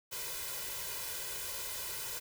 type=noise with comb filter; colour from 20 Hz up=white; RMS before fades=-40 dBFS; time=0.11-2.2 s; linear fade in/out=20 ms; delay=2 ms; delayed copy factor=+0.9; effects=none